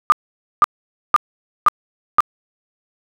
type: tone bursts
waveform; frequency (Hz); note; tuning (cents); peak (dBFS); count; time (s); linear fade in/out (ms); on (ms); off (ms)
sine; 1207; D6; +47; -6; 5; 0.1-2.205; 0; 21; 500
effects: none